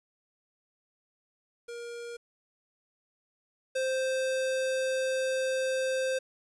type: tone pair in turn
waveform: square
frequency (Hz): 472.4 / 523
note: A#4 / C5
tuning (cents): +23 / -1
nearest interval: major second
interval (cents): 176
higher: second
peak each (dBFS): -39 / -28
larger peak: second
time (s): 1.68-2.17 / 3.75-6.19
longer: second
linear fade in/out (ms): 10
effects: resampled to 24000 Hz + 10-bit